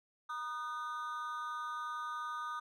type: tone with amplitude modulation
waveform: triangle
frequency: 1227 Hz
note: D#6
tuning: 25 cents flat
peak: -32 dBFS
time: 0.29-2.6 s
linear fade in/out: 10 ms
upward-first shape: sine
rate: 277 Hz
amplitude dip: 90%
effects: none